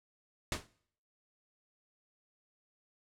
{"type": "noise with exponential decay", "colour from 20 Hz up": "pink", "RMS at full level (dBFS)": -30, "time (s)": [0.52, 0.67], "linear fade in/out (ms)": 2, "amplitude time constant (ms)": 32, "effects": ["noise-tail reverb RT60 0.6 s tail -21 dB re dry", "low-pass 9000 Hz 12 dB/octave"]}